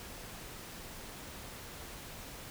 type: silence
effects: pink hiss -47 dBFS RMS until 2.5 s